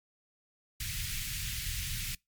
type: band-stop noise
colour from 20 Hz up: pink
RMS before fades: -36 dBFS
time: 0.8-2.15 s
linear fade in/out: 5 ms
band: 140 to 2000 Hz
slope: 24 dB/octave
effects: noise-tail reverb RT60 0.2 s tail -26 dB re dry + MP3 96 kbps